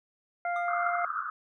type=harmonic tone; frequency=698.5 Hz; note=F5; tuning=in tune; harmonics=1 / 2 / 3; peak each=-29 / -35 / -39 dBFS; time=0.45-1.05 s; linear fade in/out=2 ms
type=tone with exponential decay; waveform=triangle; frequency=1218 Hz; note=D#6; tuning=37 cents flat; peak=-32 dBFS; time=0.56-0.79 s; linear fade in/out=1 ms; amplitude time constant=49 ms
type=band-pass noise; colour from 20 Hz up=white; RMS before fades=-33 dBFS; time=0.68-1.3 s; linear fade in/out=2 ms; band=1200 to 1400 Hz; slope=96 dB/octave
effects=none